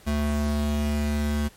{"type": "tone pair together", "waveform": "square", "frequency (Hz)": [73.7, 221], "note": ["D2", "A3"], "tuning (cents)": [7, 8], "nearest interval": "octave + perfect fifth", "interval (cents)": 1901, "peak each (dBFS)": [-25, -30], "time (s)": [0.06, 1.49], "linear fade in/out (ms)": 20, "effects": ["pink hiss -53 dBFS RMS until 1.56 s", "MP3 64 kbps"]}